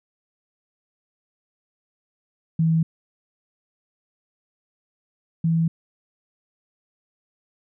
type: tone pair in turn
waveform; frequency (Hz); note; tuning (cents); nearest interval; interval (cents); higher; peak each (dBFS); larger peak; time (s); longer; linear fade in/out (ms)
sine; 162.3 / 164.28; E3 / E3; -27 / -6; unison; 21; second; -16 / -17; first; 2.59-2.83 / 5.44-5.68; neither; 5
effects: none